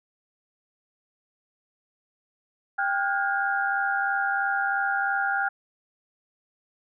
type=tone cluster; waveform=sine; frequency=791 / 1415 / 1498 / 1631 Hz; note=G5 / F6 / F#6 / G#6; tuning=+15 / +22 / +21 / -32 cents; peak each=-27 / -26 / -33 / -31 dBFS; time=2.78-5.49 s; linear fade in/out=10 ms; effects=none